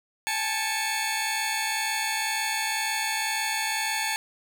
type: tone cluster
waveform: 15% pulse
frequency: 816 / 878 / 2218 Hz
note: G#5 / A5 / C#7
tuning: -31 / -4 / 0 cents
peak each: -28 / -22 / -24 dBFS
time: 0.27-4.16 s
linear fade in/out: 0 ms
effects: none